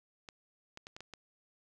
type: clicks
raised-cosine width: 0.2 ms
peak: -29 dBFS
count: 6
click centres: 0.288 / 0.774 / 0.869 / 0.965 / 1.006 / 1.137 s
effects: none